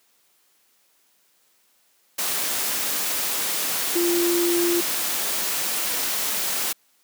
sine tone in noise, 345.3 Hz, F4, 20 cents flat, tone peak -19 dBFS, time 3.95-4.81 s, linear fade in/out 10 ms, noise white, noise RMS -25 dBFS, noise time 2.18-6.73 s, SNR +3 dB, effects white hiss -63 dBFS RMS until 7.03 s + high-pass 200 Hz 12 dB/octave

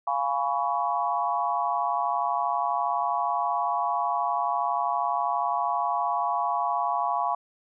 sine chord, C# dominant seventh, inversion first, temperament equal with one note detuned, 698.5 / 830.6 / 987.8 / 1120.3 Hz, E#5 / G#5 / B5 / C#6, 0 / 0 / 0 / +18 cents, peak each -29 dBFS, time 0.07-7.35 s, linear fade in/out 5 ms, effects none

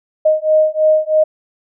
sine beating tone pair, 620 / 623.1 Hz, D#5 / D#5, -6 / +2 cents, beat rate 3.1 Hz, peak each -13 dBFS, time 0.25-1.24 s, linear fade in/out 10 ms, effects none

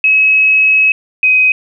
sine tone pair in turn, 2565 / 2519 Hz, E7 / D#7, -48 / +21 cents, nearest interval unison, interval 31 cents, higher first, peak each -6 dBFS, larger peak neither, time 0.04-0.92 / 1.23-1.52 s, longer first, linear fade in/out 2 ms, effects none

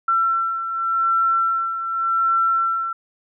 sine beating tone pair, 1348 / 1348.87 Hz, E6 / E6, +38 / +39 cents, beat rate 0.87 Hz, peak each -18 / -25 dBFS, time 0.08-2.93 s, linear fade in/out 5 ms, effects none

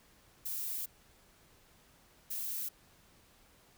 violet noise bursts at uneven times, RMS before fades -38 dBFS, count 2, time 0.45-0.86 / 2.3-2.69 s, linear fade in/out 10 ms, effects pink hiss -64 dBFS RMS until 3.77 s

